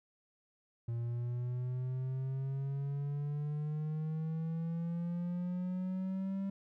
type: exponential sweep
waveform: triangle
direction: up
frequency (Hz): 116.54 to 196.3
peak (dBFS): -32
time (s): 0.88-6.5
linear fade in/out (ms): 5
effects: none